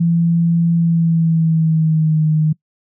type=tone with pitch glide; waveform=sine; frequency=168.4 to 155.32 Hz; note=E3 to D#3; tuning=+37 to -3 cents; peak=-11 dBFS; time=0-2.53 s; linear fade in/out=10 ms; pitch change=-140 cents; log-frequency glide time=0.75-2.25 s; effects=noise-tail reverb RT60 0.1 s tail -23 dB re dry